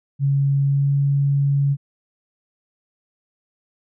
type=tone with pitch glide; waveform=sine; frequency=139.2 to 140.41 Hz; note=C#3 to C#3; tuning=+8 to +23 cents; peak=-15 dBFS; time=0.19-1.77 s; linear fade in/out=50 ms; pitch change=+15 cents; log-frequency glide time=0.63-0.93 s; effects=none